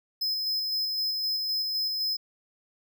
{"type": "tone with tremolo", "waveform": "square", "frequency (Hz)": 5100, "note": "D#8", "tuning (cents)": 42, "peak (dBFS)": -26, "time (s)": [0.21, 2.17], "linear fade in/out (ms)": 10, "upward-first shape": "square", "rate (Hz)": 3.9, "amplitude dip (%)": 25, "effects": []}